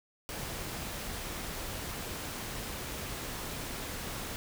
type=noise; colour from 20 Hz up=pink; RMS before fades=-39 dBFS; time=0.29-4.36 s; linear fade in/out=0 ms; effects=none